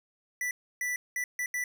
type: tone bursts at uneven times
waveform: square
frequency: 1974 Hz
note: B6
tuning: 1 cent flat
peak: -30 dBFS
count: 5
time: 0.41-0.51 / 0.81-0.96 / 1.16-1.24 / 1.39-1.46 / 1.54-1.64 s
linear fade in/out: 2 ms
effects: none